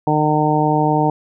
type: harmonic tone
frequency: 152 Hz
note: D#3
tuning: 40 cents flat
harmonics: 1 / 2 / 3 / 4 / 5 / 6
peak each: -19 / -19 / -22 / -24 / -19 / -20 dBFS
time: 0.07-1.1 s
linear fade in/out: 2 ms
effects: none